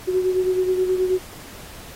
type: beating tone pair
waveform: sine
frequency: 369.1 / 378.5 Hz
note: F#4 / F#4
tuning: -4 / +39 cents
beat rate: 9.4 Hz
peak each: -18 / -26 dBFS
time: 0.07-1.19 s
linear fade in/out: 20 ms
effects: pink hiss -41 dBFS RMS until 1.95 s + AAC 48 kbps